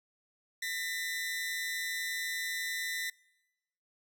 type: tone pair together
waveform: sawtooth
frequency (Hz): 1818.4 / 1990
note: A#6 / B6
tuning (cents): -43 / +13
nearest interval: major second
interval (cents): 156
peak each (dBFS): -35 / -32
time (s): 0.62-3.1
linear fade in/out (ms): 5
effects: noise-tail reverb RT60 1.0 s tail -25 dB re dry